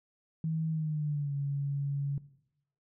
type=tone with pitch glide; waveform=sine; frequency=160 to 140.91 Hz; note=D#3 to C#3; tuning=+49 to +29 cents; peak=-29 dBFS; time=0.44-2.18 s; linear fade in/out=2 ms; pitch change=-220 cents; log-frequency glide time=0.7-1.35 s; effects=noise-tail reverb RT60 0.8 s tail -18 dB re dry